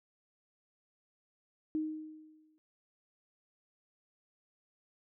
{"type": "tone with exponential decay", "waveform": "sine", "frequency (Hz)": 311.1, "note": "D#4", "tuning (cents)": 0, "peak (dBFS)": -29, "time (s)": [1.75, 2.58], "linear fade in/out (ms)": 0, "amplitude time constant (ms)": 180, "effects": []}